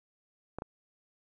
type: clicks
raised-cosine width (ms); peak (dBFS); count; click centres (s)
1; -23; 2; 0.586 / 0.621
effects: none